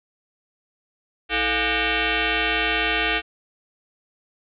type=tone with frequency modulation; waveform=sine; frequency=440 Hz; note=A4; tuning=in tune; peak=-19 dBFS; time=1.29-3.22 s; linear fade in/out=50 ms; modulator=382 Hz; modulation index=7.6; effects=none